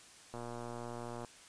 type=click train; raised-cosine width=1 ms; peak=-30 dBFS; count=109; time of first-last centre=0.34-1.248 s; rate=119 Hz; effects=white hiss -57 dBFS RMS until 1.48 s + resampled to 22050 Hz